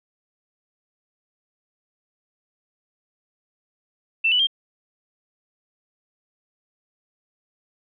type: tone with pitch steps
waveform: sine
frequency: 2675 / 2967 / 3189 Hz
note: E7 / F#7 / G7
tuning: +25 / +4 / +29 cents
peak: -16 dBFS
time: 4.24-4.471 s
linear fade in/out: 10 ms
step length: 77 ms
effects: none